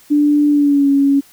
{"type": "tone with pitch glide", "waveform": "sine", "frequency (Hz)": [293.7, 278.5], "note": ["D4", "C#4"], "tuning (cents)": [0, 8], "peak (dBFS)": -9, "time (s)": [0.1, 1.21], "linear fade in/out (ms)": 20, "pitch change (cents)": -92, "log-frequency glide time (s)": [0.49, 0.89], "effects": ["white hiss -47 dBFS RMS until 1.32 s"]}